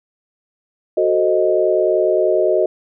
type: chord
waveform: sine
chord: F# diminished seventh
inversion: none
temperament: equal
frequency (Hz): 370 / 440 / 523.3 / 622.3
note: F#4 / A4 / C5 / Eb5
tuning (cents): 0 / 0 / 0 / 0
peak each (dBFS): -17 / -20 / -22 / -16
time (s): 0.97-2.66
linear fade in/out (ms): 5
effects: none